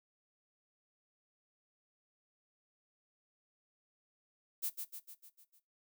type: noise with echo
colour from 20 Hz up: violet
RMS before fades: -36 dBFS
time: 4.62-4.7 s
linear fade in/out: 20 ms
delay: 150 ms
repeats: 6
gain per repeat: -5 dB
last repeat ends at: 5.6 s
effects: noise-tail reverb RT60 0.2 s tail -17 dB re dry

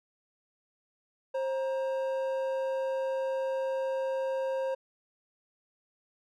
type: tone pair together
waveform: triangle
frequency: 531.2 / 942 Hz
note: C5 / A#5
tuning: +26 / +18 cents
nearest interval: minor seventh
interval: 992 cents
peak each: -27 / -38 dBFS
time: 1.34-4.75 s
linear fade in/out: 10 ms
effects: none

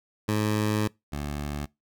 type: tone pair in turn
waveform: 15% pulse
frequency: 106.6 / 72.82 Hz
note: G#2 / D2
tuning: +46 / -14 cents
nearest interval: perfect fifth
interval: 660 cents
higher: first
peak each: -17 / -24 dBFS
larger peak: first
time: 0.28-0.88 / 1.12-1.66 s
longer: first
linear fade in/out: 10 ms
effects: noise-tail reverb RT60 0.2 s tail -23 dB re dry

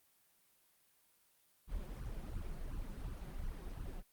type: noise with flanger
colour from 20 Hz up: brown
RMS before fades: -43 dBFS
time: 1.67-4.03 s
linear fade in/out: 50 ms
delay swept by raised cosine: 0.67 to 5.57 ms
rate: 2.8 Hz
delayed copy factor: +1
effects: white hiss -72 dBFS RMS until 4.12 s + Opus 32 kbps

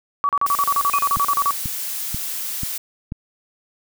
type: tone bursts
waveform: sine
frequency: 1139 Hz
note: C#6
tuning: 47 cents sharp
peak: -15 dBFS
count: 15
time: 0.24-1.508 s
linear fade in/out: 0 ms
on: 50 ms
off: 37 ms
type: noise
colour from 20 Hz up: blue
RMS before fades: -27 dBFS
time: 0.46-2.78 s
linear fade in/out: 5 ms
type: tone with exponential decay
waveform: sine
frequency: 2489 Hz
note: D#7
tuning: in tune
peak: -21 dBFS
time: 0.93-1.18 s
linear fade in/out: 2 ms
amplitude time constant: 54 ms
type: click train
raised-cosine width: 5 ms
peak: -15 dBFS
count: 5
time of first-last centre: 1.17-3.121 s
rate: 2.05 Hz
effects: none

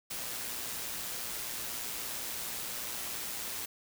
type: noise with amplitude modulation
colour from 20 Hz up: white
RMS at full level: -37 dBFS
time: 0.1-3.66 s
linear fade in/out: 10 ms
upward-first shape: sine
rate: 117 Hz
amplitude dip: 30%
effects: none

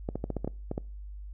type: clicks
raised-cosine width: 2 ms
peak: -18 dBFS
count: 9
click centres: 0.089 / 0.156 / 0.241 / 0.303 / 0.367 / 0.446 / 0.476 / 0.714 / 0.779 s
effects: noise-tail reverb RT60 0.4 s tail -25 dB re dry + added 50 Hz sine -39 dBFS peak until 1.33 s

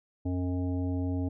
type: harmonic tone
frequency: 90.4 Hz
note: F#2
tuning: 40 cents flat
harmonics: 1 / 3 / 5 / 7 / 9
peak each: -30 / -31 / -43 / -44 / -49 dBFS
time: 0.25-1.29 s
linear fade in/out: 10 ms
effects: none

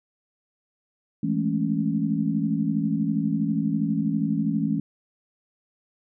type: chord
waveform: sine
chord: A major seventh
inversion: second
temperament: equal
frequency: 164.81 / 207.7 / 220 / 277.2 Hz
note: E3 / G#3 / A3 / C#4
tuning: 0 / 0 / 0 / 0 cents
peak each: -27 dBFS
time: 1.23-4.8 s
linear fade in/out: 5 ms
effects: none

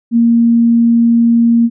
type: tone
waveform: sine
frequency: 233.1 Hz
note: A#3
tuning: in tune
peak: -6 dBFS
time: 0.11-1.7 s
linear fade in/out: 50 ms
effects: none

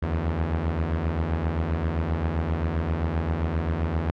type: beating tone pair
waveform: sawtooth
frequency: 74.9 / 82.5 Hz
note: D2 / E2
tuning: +35 / +2 cents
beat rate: 7.6 Hz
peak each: -25 / -21 dBFS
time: 0.02-4.11 s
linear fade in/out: 10 ms
effects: low-pass 2000 Hz 12 dB/octave

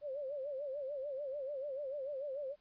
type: tone with vibrato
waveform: sine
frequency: 556 Hz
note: C#5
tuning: 5 cents sharp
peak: -38 dBFS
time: 0.01-2.56 s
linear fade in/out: 50 ms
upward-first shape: sine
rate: 6.8 Hz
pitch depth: 120 cents each way
effects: pink hiss -75 dBFS RMS until 2.6 s + resampled to 11025 Hz

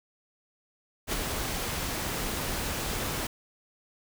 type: noise with ADSR envelope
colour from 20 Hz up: pink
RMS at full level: -28 dBFS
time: 1.07-3.27 s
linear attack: 54 ms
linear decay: 24 ms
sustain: -4 dB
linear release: 4 ms
effects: none

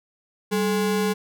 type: ring-modulated tone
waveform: square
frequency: 311.4 Hz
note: D#4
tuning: 2 cents sharp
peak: -18 dBFS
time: 0.51-1.14 s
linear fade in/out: 20 ms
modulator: 118 Hz
effects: none

